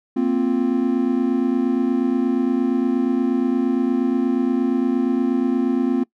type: chord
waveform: triangle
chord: Bb suspended second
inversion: none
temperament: equal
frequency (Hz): 233.1 / 261.6 / 349.2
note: Bb3 / C4 / F4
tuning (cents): 0 / 0 / 0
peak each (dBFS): -20 / -17 / -22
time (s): 0.16-6.04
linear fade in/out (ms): 10
effects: noise-tail reverb RT60 0.1 s tail -22 dB re dry